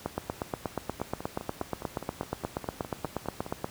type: two click trains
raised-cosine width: 1 ms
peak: -23 / -15 dBFS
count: 13 / 31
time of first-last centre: 1-3.464 / 0.06-3.644 s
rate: 4.87 / 8.37 Hz
effects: pink hiss -48 dBFS RMS until 3.7 s + high-pass 60 Hz 12 dB/octave